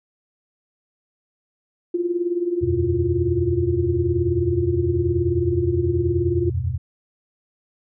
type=tone with tremolo; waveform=sine; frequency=349.2 Hz; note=F4; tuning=in tune; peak=-16 dBFS; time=1.94-6.5 s; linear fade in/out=5 ms; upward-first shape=triangle; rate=19 Hz; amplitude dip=80%
type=chord; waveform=sine; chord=E suspended second; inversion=none; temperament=equal; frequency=82.41 / 92.5 / 123.47 Hz; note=E2 / F#2 / B2; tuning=0 / 0 / 0 cents; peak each=-25 dBFS; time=2.61-6.78 s; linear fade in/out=20 ms
effects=none